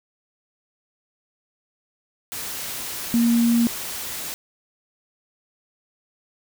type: tone in noise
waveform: sine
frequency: 234.3 Hz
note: A#3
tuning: 9 cents sharp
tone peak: -15 dBFS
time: 3.14-3.67 s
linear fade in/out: 0 ms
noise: white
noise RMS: -31 dBFS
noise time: 2.32-4.34 s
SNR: +13 dB
effects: none